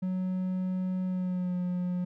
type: tone with pitch glide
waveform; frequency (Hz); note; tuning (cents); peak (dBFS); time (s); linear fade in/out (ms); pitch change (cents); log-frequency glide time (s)
triangle; 185 to 179.32; F#3 to F3; 0 to +46; -26; 0.02-2.05; 10; -54; 1.05-1.57
effects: none